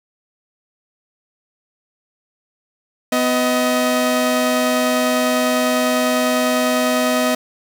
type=tone pair together; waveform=sawtooth; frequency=250 / 630 Hz; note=B3 / D#5; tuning=+21 / +21 cents; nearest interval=octave + major third; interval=1600 cents; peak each=-14 dBFS; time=3.12-7.35 s; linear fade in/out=5 ms; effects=7-bit